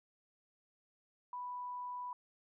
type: tone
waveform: sine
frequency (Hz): 987.8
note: B5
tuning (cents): 0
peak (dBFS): -40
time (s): 1.33-2.13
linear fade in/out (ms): 2
effects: none